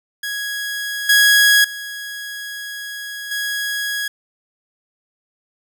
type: tone with level steps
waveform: sawtooth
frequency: 1661.2 Hz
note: G#6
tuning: in tune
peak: -19 / -6 / -24 / -17 dBFS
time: 0.23-4.08 s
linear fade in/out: 5 ms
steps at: 1.09 / 1.64 / 3.31 s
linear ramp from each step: 5 ms
effects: none